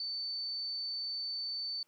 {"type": "tone", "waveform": "sine", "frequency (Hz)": 4531, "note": "C#8", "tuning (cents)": 37, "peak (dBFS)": -35, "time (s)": [0, 1.83], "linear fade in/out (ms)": 2, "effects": ["pink hiss -73 dBFS RMS until 1.87 s", "high-pass 300 Hz 12 dB/octave"]}